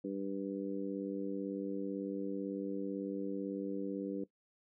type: harmonic tone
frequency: 98 Hz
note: G2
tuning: in tune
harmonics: 2 / 3 / 4 / 5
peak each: -42 / -38 / -44 / -43 dBFS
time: 0.04-4.24 s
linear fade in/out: 5 ms
effects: noise-tail reverb RT60 0.1 s tail -17 dB re dry